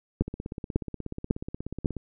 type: two click trains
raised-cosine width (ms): 3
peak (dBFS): -10 / -21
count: 4 / 30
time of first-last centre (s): 0.21-1.858 / 0.22-1.967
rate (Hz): 1.82 / 16.6
effects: none